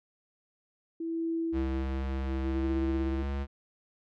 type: tone with tremolo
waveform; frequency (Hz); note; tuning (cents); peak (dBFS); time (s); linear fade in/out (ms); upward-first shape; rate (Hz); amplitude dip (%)
sine; 329.6; E4; 0; -28; 1-3.23; 5; sine; 0.69; 85
type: tone with pitch glide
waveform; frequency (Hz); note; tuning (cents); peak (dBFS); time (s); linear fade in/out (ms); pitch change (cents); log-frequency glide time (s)
square; 67 to 69.24; C2 to C#2; +42 to -1; -31; 1.52-3.47; 50; +57; 2.37-2.71
effects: low-pass 3000 Hz 12 dB/octave